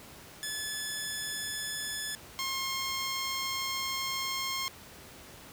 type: tone pair in turn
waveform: 10% pulse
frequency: 1724 / 1070.8 Hz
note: A6 / C6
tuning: -36 / +40 cents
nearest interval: minor sixth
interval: 824 cents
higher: first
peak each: -25 / -23 dBFS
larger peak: second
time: 0.43-2.15 / 2.39-4.68 s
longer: second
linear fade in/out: 0 ms
effects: pink hiss -50 dBFS RMS until 5.52 s + high-pass 60 Hz 12 dB/octave